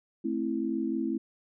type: chord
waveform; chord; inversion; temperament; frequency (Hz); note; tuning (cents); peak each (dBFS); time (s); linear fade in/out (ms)
sine; A minor; none; just; 220 / 264 / 330; A3 / C4 / E4; 0 / +16 / +2; -33 / -32 / -31; 0.24-1.18; 10
effects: none